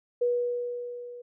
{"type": "tone with level ramp", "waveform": "sine", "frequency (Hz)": 485.4, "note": "B4", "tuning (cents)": -30, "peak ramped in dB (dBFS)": [-21, -40], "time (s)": [0.21, 1.22], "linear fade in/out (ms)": 10, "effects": []}